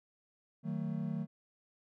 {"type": "chord", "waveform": "triangle", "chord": "D# diminished", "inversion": "none", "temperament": "just", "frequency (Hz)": [155.56, 186.68, 224], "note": ["D#3", "F#3", "A3"], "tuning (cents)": [0, 16, 31], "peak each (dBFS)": [-36, -37, -37], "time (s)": [0.63, 1.27], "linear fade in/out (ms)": 50, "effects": []}